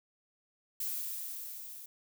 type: noise with level ramp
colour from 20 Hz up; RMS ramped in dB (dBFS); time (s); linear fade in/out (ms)
violet; -35 to -48; 0.8-1.86; 5
effects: none